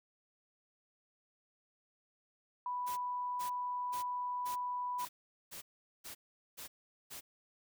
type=tone; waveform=sine; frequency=987.8 Hz; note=B5; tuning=in tune; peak=-35 dBFS; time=2.66-5.05 s; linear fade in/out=2 ms
type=noise bursts; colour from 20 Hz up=white; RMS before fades=-47 dBFS; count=9; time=2.86-7.21 s; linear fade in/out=20 ms; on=110 ms; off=420 ms
effects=none

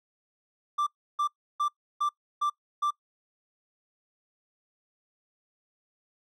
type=tone bursts; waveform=triangle; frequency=1177 Hz; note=D6; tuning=3 cents sharp; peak=-22 dBFS; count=6; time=0.78-2.908 s; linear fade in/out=10 ms; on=88 ms; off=320 ms; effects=noise-tail reverb RT60 0.1 s tail -23 dB re dry

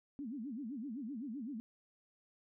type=tone with vibrato; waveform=sine; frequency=251 Hz; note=B3; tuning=28 cents sharp; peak=-40 dBFS; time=0.19-1.6 s; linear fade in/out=0 ms; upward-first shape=sine; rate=7.8 Hz; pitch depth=290 cents each way; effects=none

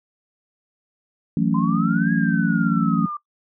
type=chord; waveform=sine; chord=F# minor seventh; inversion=third; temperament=just; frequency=166.5 / 185 / 222 / 277.5 Hz; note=E3 / F#3 / A3 / C#4; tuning=+18 / 0 / +16 / +2 cents; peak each=-22 / -22 / -21 / -24 dBFS; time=1.37-3.06 s; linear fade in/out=2 ms
type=exponential two-way sweep; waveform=sine; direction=up then down; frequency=1008 to 1661.2 to 1178 Hz; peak=-26 dBFS; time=1.54-3.17 s; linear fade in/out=5 ms; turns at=2.12 s
effects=noise-tail reverb RT60 0.1 s tail -21 dB re dry

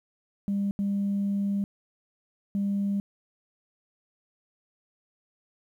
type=tone bursts at uneven times; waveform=sine; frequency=200 Hz; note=G3; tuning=35 cents sharp; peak=-23 dBFS; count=3; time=0.48-0.71 / 0.79-1.64 / 2.55-3 s; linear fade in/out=0 ms; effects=tanh soft clip ceiling -21 dBFS + 10-bit

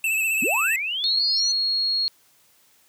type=tone with vibrato; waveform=square; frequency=2626 Hz; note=E7; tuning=7 cents flat; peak=-21 dBFS; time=0.04-0.76 s; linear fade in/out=2 ms; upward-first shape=triangle; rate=15 Hz; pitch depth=57 cents each way
type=linear sweep; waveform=sine; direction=up; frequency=185 to 6140 Hz; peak=-24 dBFS; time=0.42-1.52 s; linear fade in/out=5 ms
type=tone; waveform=sine; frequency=4300 Hz; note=C8; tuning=47 cents sharp; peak=-20 dBFS; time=1.04-2.08 s; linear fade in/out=0 ms
effects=white hiss -59 dBFS RMS until 2.88 s + high-pass 80 Hz 12 dB/octave

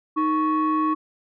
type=tone pair together; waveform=sine; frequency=311.5 / 1110.1 Hz; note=D#4 / C#6; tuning=+2 / +2 cents; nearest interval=octave + minor seventh; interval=2200 cents; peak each=-20 dBFS; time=0.16-0.95 s; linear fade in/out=20 ms; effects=tanh soft clip ceiling -15 dBFS

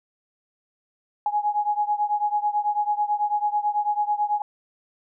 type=beating tone pair; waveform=sine; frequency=830.6 / 839.7 Hz; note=G#5 / G#5; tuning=0 / +19 cents; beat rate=9.1 Hz; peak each=-23 / -25 dBFS; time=1.26-4.42 s; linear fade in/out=2 ms; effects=none

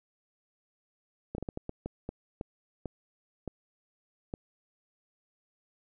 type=slowing click train; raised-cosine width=2 ms; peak=-22 dBFS; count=12; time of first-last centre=1.35-4.339 s; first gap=32 ms; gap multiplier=1.39; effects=none

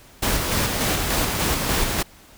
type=noise with tremolo; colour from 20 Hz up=pink; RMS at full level=-21 dBFS; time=0.22-2.03 s; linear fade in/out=10 ms; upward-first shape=square; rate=3.4 Hz; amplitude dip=30%; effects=pink hiss -49 dBFS RMS until 2.37 s

